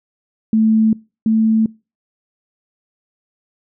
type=tone pair in turn; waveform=sine; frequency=220 / 221.1 Hz; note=A3 / A3; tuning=0 / +9 cents; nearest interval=unison; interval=9 cents; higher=second; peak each=-10 / -11 dBFS; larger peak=first; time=0.53-0.93 / 1.26-1.66 s; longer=neither; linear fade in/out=2 ms; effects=noise-tail reverb RT60 0.3 s tail -24 dB re dry